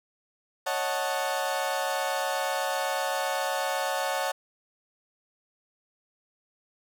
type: chord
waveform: 30% pulse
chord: D# half-diminished seventh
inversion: third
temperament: equal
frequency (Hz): 554.4 / 622.3 / 740 / 880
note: C#5 / D#5 / F#5 / A5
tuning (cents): 0 / 0 / 0 / 0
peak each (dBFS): -29 / -32 / -29 / -30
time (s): 0.66-4.32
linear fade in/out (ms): 10
effects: none